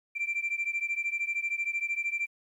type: beating tone pair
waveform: sine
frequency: 2349 / 2362 Hz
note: D7 / D7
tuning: 0 / +9 cents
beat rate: 13 Hz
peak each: -30 / -31 dBFS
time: 0.15-2.27 s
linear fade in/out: 20 ms
effects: tanh soft clip ceiling -24 dBFS + 11-bit